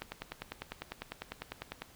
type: click train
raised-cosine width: 0.3 ms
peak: -22 dBFS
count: 19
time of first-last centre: 0.02-1.82 s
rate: 10 Hz
effects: pink hiss -58 dBFS RMS until 1.95 s

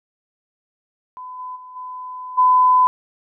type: tone with level steps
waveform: sine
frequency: 1008 Hz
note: B5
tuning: 35 cents sharp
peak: -31 / -28 / -36 / -29 / -10 dBFS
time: 1.17-2.87 s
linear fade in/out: 0 ms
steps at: 1.38 / 1.55 / 1.75 / 2.37 s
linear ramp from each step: 20 ms
effects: none

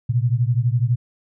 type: beating tone pair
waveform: sine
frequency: 116.54 / 128.54 Hz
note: A#2 / C3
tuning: 0 / -30 cents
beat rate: 12 Hz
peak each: -18 / -20 dBFS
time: 0.09-0.96 s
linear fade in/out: 10 ms
effects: none

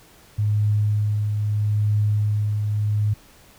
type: tone with tremolo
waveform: sine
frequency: 105 Hz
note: G#2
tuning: 19 cents sharp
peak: -16 dBFS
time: 0.38-3.14 s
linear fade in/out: 10 ms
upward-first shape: triangle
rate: 0.78 Hz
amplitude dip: 40%
effects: pink hiss -51 dBFS RMS until 3.58 s

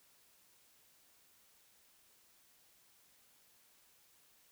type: silence
effects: white hiss -68 dBFS RMS until 4.51 s

